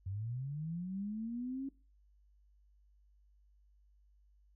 sine linear sweep, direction up, 91 to 276.3 Hz, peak -37 dBFS, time 0.06-1.69 s, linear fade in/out 5 ms, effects noise-tail reverb RT60 0.3 s tail -20 dB re dry + added 50 Hz sine -64 dBFS peak until 4.55 s

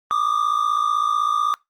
triangle tone pair together, 1169.1 / 1225 Hz, D6 / D#6, -8 / -27 cents, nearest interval minor second, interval 81 cents, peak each -19 dBFS, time 0.11-1.54 s, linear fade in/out 0 ms, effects noise-tail reverb RT60 0.2 s tail -24 dB re dry + Opus 32 kbps

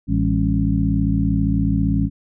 harmonic tone with a mistuned harmonic, 55 Hz, A1, in tune, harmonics 1 / 2 / 3 / 4 / 5, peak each -22 / -22 / -22 / -22 / -22 dBFS, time 0.07-2.1 s, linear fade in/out 50 ms, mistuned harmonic 4, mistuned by -140 cents, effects none

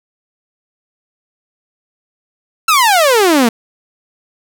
sawtooth exponential sweep, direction down, 1365 to 220 Hz, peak -4 dBFS, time 2.68-3.49 s, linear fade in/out 5 ms, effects none

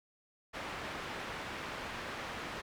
white low-pass noise, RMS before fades -42 dBFS, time 0.53-2.62 s, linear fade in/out 20 ms, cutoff 2000 Hz, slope 12 dB/octave, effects none

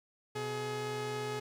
sawtooth tone pair together, 125.96 / 422.1 Hz, B2 / G#4, +35 / +28 cents, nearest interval octave + major sixth, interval 2093 cents, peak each -37 / -32 dBFS, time 0.35-1.4 s, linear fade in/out 10 ms, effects low-pass 8000 Hz 12 dB/octave + 10-bit

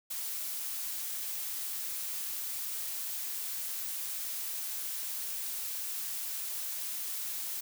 blue noise, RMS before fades -37 dBFS, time 0.1-7.61 s, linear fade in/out 10 ms, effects none

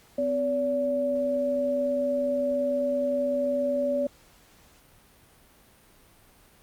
sine tone pair together, 254.8 / 572 Hz, C4 / D5, -46 / -46 cents, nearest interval octave + major second, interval 1400 cents, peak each -30 / -24 dBFS, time 0.18-4.07 s, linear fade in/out 5 ms, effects pink hiss -57 dBFS RMS until 6.62 s + Opus 48 kbps

